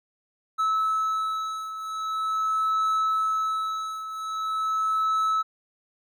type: beating tone pair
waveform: triangle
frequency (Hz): 1301 / 1301.43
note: E6 / E6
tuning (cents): -23 / -23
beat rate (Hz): 0.43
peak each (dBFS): -23 / -28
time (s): 0.58-5.43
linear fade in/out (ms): 20
effects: none